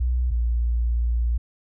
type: tone pair in turn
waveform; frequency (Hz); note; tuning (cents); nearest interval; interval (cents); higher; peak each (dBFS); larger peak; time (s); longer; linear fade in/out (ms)
sine; 61.6 / 58.57; B1 / A#1; -4 / +9; minor second; 87; first; -19; neither; 0-0.31 / 0.31-1.38; second; 10
effects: none